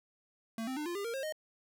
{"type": "tone with pitch steps", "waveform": "square", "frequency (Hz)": [225.5, 260.5, 301, 347.8, 401.8, 464.2, 536.3, 619.7], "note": ["A3", "C4", "D4", "F4", "G4", "A#4", "C5", "D#5"], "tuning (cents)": [43, -7, 43, -7, 43, -7, 43, -7], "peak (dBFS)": -36, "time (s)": [0.58, 1.324], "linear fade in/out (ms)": 2, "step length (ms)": 93, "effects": []}